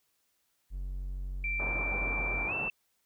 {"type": "tone", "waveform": "triangle", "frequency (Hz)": 46.25, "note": "F#1", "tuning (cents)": 0, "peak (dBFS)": -32, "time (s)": [0.7, 2.48], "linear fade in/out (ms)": 50}
{"type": "tone with pitch glide", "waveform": "sine", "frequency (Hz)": [2349, 2667], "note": ["D7", "E7"], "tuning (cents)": [0, 20], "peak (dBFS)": -31, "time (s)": [1.44, 2.7], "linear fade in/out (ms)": 2, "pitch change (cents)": 220, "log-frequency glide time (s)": [2.47, 2.53]}
{"type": "low-pass noise", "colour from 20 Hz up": "white", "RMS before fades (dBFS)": -40, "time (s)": [1.59, 2.69], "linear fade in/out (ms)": 10, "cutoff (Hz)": 1100, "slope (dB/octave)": 24}
{"effects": ["white hiss -75 dBFS RMS until 3.05 s"]}